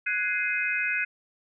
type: chord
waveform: sine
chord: Ab dominant seventh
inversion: third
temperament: equal with one note detuned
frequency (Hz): 1480 / 1661.2 / 2093 / 2516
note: Gb6 / Ab6 / C7 / Eb7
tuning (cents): 0 / 0 / 0 / +19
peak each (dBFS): -30 / -33 / -31 / -28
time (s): 0.06-1.05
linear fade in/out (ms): 10
effects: none